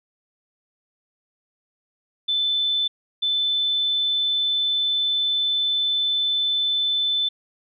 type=tone pair in turn; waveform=sine; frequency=3520 / 3520 Hz; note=A7 / A7; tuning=0 / 0 cents; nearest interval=unison; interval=0 cents; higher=neither; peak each=-19 dBFS; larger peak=neither; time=2.28-2.88 / 3.22-7.29 s; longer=second; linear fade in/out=10 ms; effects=none